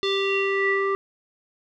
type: tone with low-pass filter sweep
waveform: square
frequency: 392.4 Hz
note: G4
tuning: 2 cents sharp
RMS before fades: -23 dBFS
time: 0.03-0.95 s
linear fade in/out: 0 ms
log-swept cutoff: 3900 to 1500 Hz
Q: 6.4
effects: none